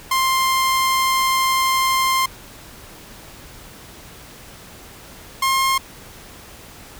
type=tone pair in turn; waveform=sawtooth; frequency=1052 / 1066.1 Hz; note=C6 / C6; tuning=+9 / +32 cents; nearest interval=unison; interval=23 cents; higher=second; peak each=-12 dBFS; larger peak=neither; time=0.11-2.26 / 5.42-5.78 s; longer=first; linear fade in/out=5 ms; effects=pink hiss -41 dBFS RMS until 6.99 s